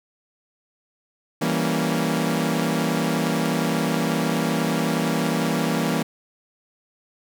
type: chord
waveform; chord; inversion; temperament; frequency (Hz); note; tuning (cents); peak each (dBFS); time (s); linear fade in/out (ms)
sawtooth; E diminished seventh; none; equal with one note detuned; 164.81 / 196 / 233.1 / 278.5; E3 / G3 / Bb3 / Db4; 0 / 0 / 0 / +8; -21 / -24 / -21 / -24; 1.41-6.03; 10
effects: none